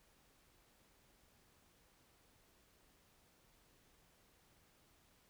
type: silence
effects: pink hiss -71 dBFS RMS until 5.29 s